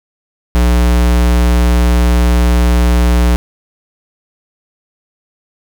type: tone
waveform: square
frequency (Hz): 60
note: B1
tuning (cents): -49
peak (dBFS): -8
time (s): 0.55-3.36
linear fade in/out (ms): 0
effects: none